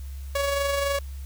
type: tone with amplitude modulation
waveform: sawtooth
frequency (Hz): 561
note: C#5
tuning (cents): +21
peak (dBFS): -18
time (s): 0.35-0.99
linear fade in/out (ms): 5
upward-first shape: sine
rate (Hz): 23.6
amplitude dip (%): 35
effects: added 68 Hz sine -33 dBFS peak until 1.25 s + white hiss -53 dBFS RMS until 1.25 s